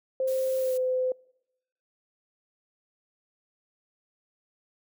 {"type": "tone with pitch glide", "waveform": "sine", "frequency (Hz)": [523.3, 511.1], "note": ["C5", "C5"], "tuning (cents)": [0, -41], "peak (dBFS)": -24, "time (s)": [0.2, 1.12], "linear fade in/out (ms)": 2, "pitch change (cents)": -41, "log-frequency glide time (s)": [0.58, 0.77]}
{"type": "noise", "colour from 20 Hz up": "blue", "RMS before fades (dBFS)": -43, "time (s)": [0.27, 0.78], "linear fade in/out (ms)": 10}
{"effects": ["noise-tail reverb RT60 0.8 s tail -25 dB re dry"]}